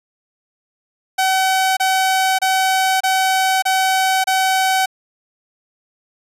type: tone bursts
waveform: sawtooth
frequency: 759 Hz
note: F#5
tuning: 44 cents sharp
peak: -10 dBFS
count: 6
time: 1.18-4.86 s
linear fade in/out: 10 ms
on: 590 ms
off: 28 ms
effects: resampled to 32000 Hz